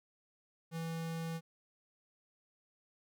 square tone, 164.4 Hz, E3, 4 cents flat, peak -38 dBFS, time 0.71-1.41 s, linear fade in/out 50 ms, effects none

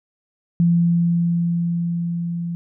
sine tone with level ramp, 170.8 Hz, F3, 38 cents flat, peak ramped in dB -12 to -23 dBFS, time 0.6-2.55 s, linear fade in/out 0 ms, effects none

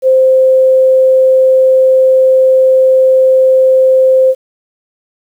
sine tone, 522 Hz, C5, 4 cents flat, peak -4 dBFS, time 0.02-4.35 s, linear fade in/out 50 ms, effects 7-bit

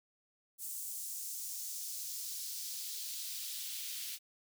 white noise with high-pass filter sweep, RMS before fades -42 dBFS, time 0.58-4.19 s, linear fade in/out 50 ms, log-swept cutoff 8100 to 3000 Hz, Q 1.4, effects none

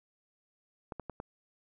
clicks, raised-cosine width 1 ms, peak -25 dBFS, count 4, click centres 0.922 / 0.997 / 1.097 / 1.201 s, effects none

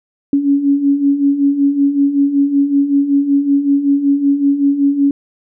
sine beating tone pair, 277.2 / 282.5 Hz, C#4 / C#4, 0 / +33 cents, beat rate 5.3 Hz, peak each -17 / -11 dBFS, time 0.33-5.11 s, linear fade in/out 2 ms, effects none

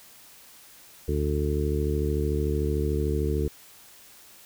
harmonic tone, 73.42 Hz, D2, in tune, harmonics 1 / 2 / 3 / 4 / 5 / 6, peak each -26 / -31 / -36 / -34 / -31 / -31 dBFS, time 1.08-3.48 s, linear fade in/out 5 ms, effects white hiss -51 dBFS RMS until 4.45 s

